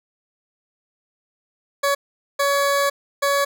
20% pulse tone bursts at uneven times, 563 Hz, C#5, 27 cents sharp, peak -12 dBFS, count 3, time 1.83-1.95 / 2.39-2.9 / 3.22-3.45 s, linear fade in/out 10 ms, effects none

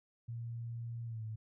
sine tone with pitch glide, 116.9 to 109.7 Hz, A#2 to A2, +5 to -5 cents, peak -39 dBFS, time 0.28-1.36 s, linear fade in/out 10 ms, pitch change -110 cents, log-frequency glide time 1.05-1.23 s, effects none

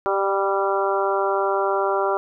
harmonic tone with a mistuned harmonic, 195.9 Hz, G3, 1 cent flat, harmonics 2 / 3 / 4 / 5 / 6 / 7, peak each -23 / -25 / -26 / -27 / -28 / -28 dBFS, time 0.06-2.17 s, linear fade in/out 0 ms, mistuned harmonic 3, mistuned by +18 cents, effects none

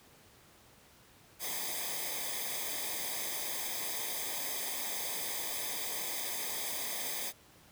white noise with comb filter, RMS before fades -37 dBFS, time 1.39-7.33 s, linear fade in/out 50 ms, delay 0.71 ms, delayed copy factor -0.85, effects pink hiss -60 dBFS RMS until 7.71 s + high-pass 60 Hz 12 dB/octave

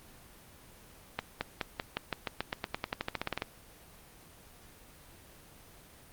accelerating click train, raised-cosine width 0.3 ms, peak -15 dBFS, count 21, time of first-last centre 1.19-3.421 s, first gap 220 ms, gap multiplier 0.92, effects pink hiss -55 dBFS RMS until 6.12 s + Opus 24 kbps

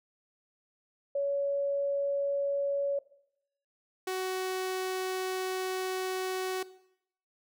sine / sawtooth tone pair in turn, 562 / 373.7 Hz, C#5 / F#4, +24 / +17 cents, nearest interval perfect fifth, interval 707 cents, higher first, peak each -27 / -27 dBFS, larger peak neither, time 1.15-2.99 / 4.07-6.63 s, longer second, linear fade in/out 5 ms, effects noise-tail reverb RT60 0.7 s tail -17 dB re dry

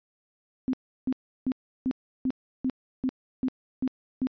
sine tone bursts, 258.7 Hz, C4, 19 cents flat, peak -23 dBFS, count 10, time 0.68-4.27 s, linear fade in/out 0 ms, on 53 ms, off 340 ms, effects resampled to 11025 Hz

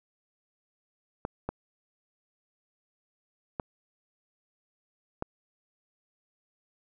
clicks, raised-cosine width 1 ms, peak -17 dBFS, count 4, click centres 1.251 / 1.49 / 3.598 / 5.224 s, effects none

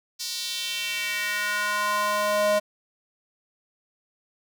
square tone with high-pass filter sweep, 207.7 Hz, G#3, in tune, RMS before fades -26 dBFS, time 0.19-2.6 s, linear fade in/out 20 ms, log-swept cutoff 4900 to 570 Hz, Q 2.5, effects none

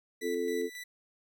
sine chord, F major, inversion second, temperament just, 261.9 / 349.2 / 436.5 Hz, C4 / F4 / A4, +2 / 0 / -14 cents, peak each -37 / -35 / -31 dBFS, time 0.21-0.7 s, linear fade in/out 50 ms
sawtooth tone with tremolo, 1975.5 Hz, B6, in tune, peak -37 dBFS, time 0.21-0.84 s, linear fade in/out 10 ms, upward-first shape square, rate 3.7 Hz, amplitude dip 50%
effects none

